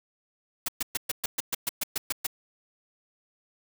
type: noise bursts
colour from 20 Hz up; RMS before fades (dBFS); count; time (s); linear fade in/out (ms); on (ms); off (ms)
white; -28; 12; 0.66-2.268; 5; 24; 120
effects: none